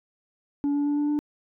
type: tone with pitch steps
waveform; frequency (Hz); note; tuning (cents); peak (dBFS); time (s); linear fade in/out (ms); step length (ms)
sine; 286.1 / 288.4 / 290.8 / 293.1 / 295.5; D4 / D4 / D4 / D4 / D4; -45 / -31 / -17 / -3 / +11; -19; 0.64-1.19; 0; 110
effects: tanh soft clip ceiling -21 dBFS